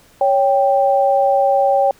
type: tone pair together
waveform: sine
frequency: 556 / 786.3 Hz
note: C#5 / G5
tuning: +5 / +5 cents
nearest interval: tritone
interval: 600 cents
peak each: -14 dBFS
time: 0.21-1.91 s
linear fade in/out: 2 ms
effects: pink hiss -50 dBFS RMS until 1.99 s